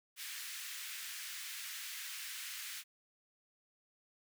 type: high-pass noise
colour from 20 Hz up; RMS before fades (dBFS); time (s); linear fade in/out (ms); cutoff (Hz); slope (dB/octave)
pink; -45; 0.16-2.84; 50; 1700; 24
effects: none